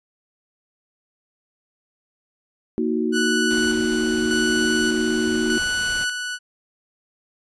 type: chord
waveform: sine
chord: D# minor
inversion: second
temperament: equal with one note detuned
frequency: 233.1 / 312.7 / 370 Hz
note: A#3 / D#4 / F#4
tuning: 0 / +9 / 0 cents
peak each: -23 / -24 / -24 dBFS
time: 2.78-5.58 s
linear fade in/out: 0 ms
type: tone with tremolo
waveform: sawtooth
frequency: 1480 Hz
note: F#6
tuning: in tune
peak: -17 dBFS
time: 3.12-6.39 s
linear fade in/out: 50 ms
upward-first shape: square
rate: 0.84 Hz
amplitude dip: 45%
type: noise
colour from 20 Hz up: pink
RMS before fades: -36 dBFS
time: 3.5-6.05 s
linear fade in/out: 10 ms
effects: resampled to 22050 Hz